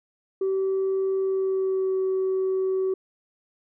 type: tone with pitch glide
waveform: sine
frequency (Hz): 384.1 to 378.6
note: G4 to F#4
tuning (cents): -35 to +40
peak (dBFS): -20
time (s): 0.41-2.94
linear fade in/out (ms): 5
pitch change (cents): -25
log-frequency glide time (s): 1.18-1.97
effects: tanh soft clip ceiling -19 dBFS